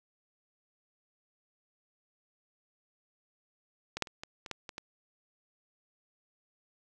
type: clicks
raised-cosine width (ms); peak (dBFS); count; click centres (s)
0.2; -19 / -11 / -30 / -23 / -26 / -18 / -24 / -22; 8; 3.97 / 4.023 / 4.072 / 4.235 / 4.462 / 4.513 / 4.692 / 4.781
effects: none